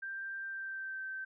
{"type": "tone with pitch glide", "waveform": "sine", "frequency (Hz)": [1578, 1550.9], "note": ["G6", "G6"], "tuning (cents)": [11, -19], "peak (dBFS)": -38, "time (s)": [0.02, 1.25], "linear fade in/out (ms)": 10, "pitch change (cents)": -30, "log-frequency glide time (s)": [0.41, 1.03], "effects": []}